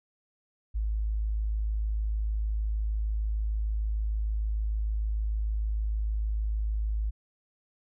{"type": "tone", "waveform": "sine", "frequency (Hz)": 53.3, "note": "G#1", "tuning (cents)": 46, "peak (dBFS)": -26, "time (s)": [0.74, 7.11], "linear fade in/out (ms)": 20, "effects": []}